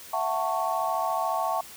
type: chord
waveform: sine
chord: F# minor seventh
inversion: third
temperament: just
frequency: 666 / 740 / 888 / 1110 Hz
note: E5 / F#5 / A5 / C#6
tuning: +18 / 0 / +16 / +2 cents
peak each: -30 dBFS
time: 0.13-1.61 s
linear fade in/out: 5 ms
effects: white hiss -45 dBFS RMS until 1.76 s